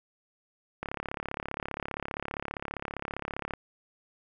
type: click train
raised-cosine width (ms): 0.5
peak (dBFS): -18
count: 96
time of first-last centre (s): 0.83-3.537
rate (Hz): 35.1
effects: none